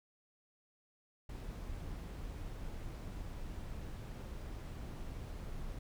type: noise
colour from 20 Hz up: brown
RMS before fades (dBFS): -44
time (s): 1.29-5.79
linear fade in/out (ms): 5
effects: none